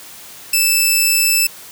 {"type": "tone", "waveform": "10% pulse", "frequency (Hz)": 2637, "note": "E7", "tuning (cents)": 0, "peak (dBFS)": -3, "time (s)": [0.53, 1.47], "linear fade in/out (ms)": 5, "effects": ["white hiss -37 dBFS RMS until 1.71 s", "high-pass 80 Hz 12 dB/octave"]}